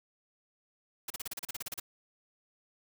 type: noise bursts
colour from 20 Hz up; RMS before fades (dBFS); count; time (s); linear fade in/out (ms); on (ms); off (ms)
white; -38; 13; 1.08-1.799; 5; 23; 35
effects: none